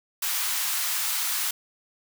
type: high-pass noise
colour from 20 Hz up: white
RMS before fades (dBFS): -27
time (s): 0.22-1.51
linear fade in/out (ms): 5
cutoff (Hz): 880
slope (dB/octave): 24
effects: none